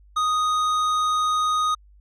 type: tone with tanh clipping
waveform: sine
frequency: 1244.5 Hz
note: D#6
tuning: in tune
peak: -21 dBFS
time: 0.16-1.75 s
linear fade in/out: 10 ms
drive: 12 dB
effects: added 50 Hz sine -49 dBFS peak until 2 s

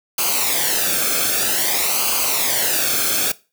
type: noise with flanger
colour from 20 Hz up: white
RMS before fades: -19 dBFS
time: 0.18-3.32 s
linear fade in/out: 5 ms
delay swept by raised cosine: 0.54 to 1.05 ms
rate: 0.52 Hz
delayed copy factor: -0.7
effects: noise-tail reverb RT60 0.3 s tail -20 dB re dry

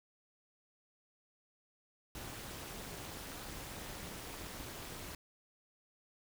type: noise with amplitude modulation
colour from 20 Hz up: pink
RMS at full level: -43 dBFS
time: 2.15-5.15 s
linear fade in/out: 2 ms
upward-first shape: sine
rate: 242 Hz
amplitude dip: 75%
effects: none

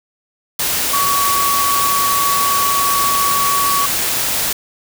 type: tone in noise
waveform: sine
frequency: 1128 Hz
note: C#6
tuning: 30 cents sharp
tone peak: -15 dBFS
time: 0.93-3.86 s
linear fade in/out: 5 ms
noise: white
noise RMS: -18 dBFS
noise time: 0.59-4.53 s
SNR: 0 dB
effects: none

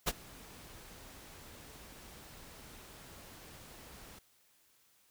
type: noise with ADSR envelope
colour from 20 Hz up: pink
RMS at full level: -29 dBFS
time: 0.06-4.19 s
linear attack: 21 ms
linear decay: 36 ms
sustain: -24 dB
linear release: 5 ms
effects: white hiss -69 dBFS RMS until 5.1 s

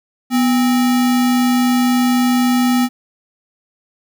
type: tone with sample-and-hold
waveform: sine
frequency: 246.9 Hz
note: B3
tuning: in tune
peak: -11 dBFS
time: 0.3-2.89 s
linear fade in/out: 50 ms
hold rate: 1050 Hz
effects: none

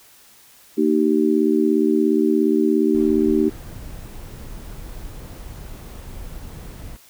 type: harmonic tone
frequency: 77.1 Hz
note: D#2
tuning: 15 cents flat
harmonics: 3 / 4 / 5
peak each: -20 / -18 / -19 dBFS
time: 0.77-3.5 s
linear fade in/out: 20 ms
type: noise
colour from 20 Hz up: brown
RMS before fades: -35 dBFS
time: 2.94-6.97 s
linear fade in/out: 10 ms
effects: white hiss -50 dBFS RMS until 7.09 s

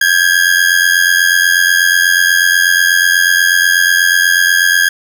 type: ring-modulated tone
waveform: 40% pulse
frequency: 1638 Hz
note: G#6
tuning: 24 cents flat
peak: -4 dBFS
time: 0.01-4.89 s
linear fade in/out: 5 ms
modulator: 44.1 Hz
effects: none

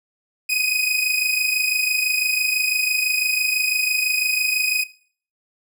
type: tone pair together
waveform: sawtooth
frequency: 2489 / 2515 Hz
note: D#7 / D#7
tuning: 0 / +18 cents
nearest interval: unison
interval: 18 cents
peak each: -18 dBFS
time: 0.49-4.84 s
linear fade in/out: 10 ms
effects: noise-tail reverb RT60 0.5 s tail -19 dB re dry

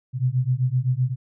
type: beating tone pair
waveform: sine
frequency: 123.47 / 131.27 Hz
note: B2 / C3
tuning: 0 / +6 cents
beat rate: 7.8 Hz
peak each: -22 dBFS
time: 0.13-1.16 s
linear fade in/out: 50 ms
effects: none

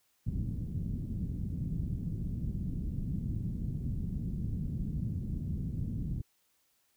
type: low-pass noise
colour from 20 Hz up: white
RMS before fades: -35 dBFS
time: 0.26-6.22 s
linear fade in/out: 10 ms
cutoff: 190 Hz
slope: 24 dB/octave
effects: white hiss -73 dBFS RMS until 6.96 s

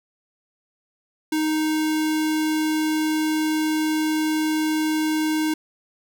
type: tone with notch filter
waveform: square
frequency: 311.1 Hz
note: D#4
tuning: in tune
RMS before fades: -22 dBFS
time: 1.32-5.54 s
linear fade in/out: 5 ms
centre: 670 Hz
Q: 1.4
effects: none

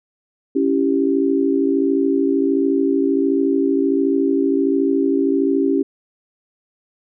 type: chord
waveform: sine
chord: C# diminished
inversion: none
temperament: equal with one note detuned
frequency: 277.2 / 330.6 / 392 Hz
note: C#4 / E4 / G4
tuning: 0 / +5 / 0 cents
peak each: -17 / -21 / -19 dBFS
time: 0.55-5.83 s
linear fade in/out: 10 ms
effects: none

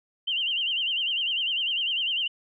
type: tone with vibrato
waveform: sine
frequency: 2960 Hz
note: F#7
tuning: in tune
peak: -24 dBFS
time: 0.27-2.28 s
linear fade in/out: 10 ms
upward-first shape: sine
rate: 10 Hz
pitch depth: 130 cents each way
effects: none

